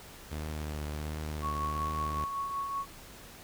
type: tone with vibrato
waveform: sawtooth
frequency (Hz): 75.9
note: D#2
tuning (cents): -42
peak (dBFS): -31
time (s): 0.31-2.25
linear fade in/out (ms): 10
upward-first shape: triangle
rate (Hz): 1.4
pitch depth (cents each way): 33
type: tone with tremolo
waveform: sine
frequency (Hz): 1108.7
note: C#6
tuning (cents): 0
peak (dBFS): -30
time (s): 1.41-2.86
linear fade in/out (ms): 50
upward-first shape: triangle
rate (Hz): 5.3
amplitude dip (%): 45
effects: pink hiss -50 dBFS RMS until 3.43 s